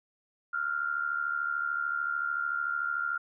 sine tone with amplitude modulation, 1396.9 Hz, F6, in tune, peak -25 dBFS, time 0.53-3.18 s, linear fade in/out 10 ms, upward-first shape sine, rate 73.5 Hz, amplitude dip 75%, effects none

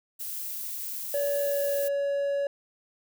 violet noise, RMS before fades -35 dBFS, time 0.19-1.89 s, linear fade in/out 20 ms
triangle tone with pitch glide, 570 to 563.1 Hz, C#5 to C#5, +48 to +27 cents, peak -23 dBFS, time 1.14-2.47 s, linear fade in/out 2 ms, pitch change -21 cents, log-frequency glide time 1.29-1.87 s
effects none

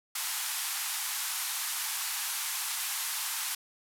white band-pass noise, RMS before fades -34 dBFS, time 0.15-3.55 s, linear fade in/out 5 ms, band 790 to 14000 Hz, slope 48 dB/octave, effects none

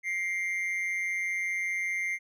triangle tone with amplitude modulation, 2100 Hz, C7, 6 cents sharp, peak -24 dBFS, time 0.03-2.19 s, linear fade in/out 50 ms, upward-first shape sine, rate 185 Hz, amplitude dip 60%, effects none

